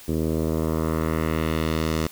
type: tone with low-pass filter sweep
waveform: 10% pulse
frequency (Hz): 79.6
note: D#2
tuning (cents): +40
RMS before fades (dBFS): -24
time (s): 0.08-2.07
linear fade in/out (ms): 5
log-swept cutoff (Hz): 370 to 7500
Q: 1.1
effects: white hiss -45 dBFS RMS until 2.11 s